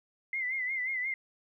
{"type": "tone with vibrato", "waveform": "sine", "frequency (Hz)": 2060, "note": "C7", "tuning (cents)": -28, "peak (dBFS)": -30, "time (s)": [0.33, 1.14], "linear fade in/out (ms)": 2, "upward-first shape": "sine", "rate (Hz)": 5.6, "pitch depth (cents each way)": 74, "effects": ["12-bit"]}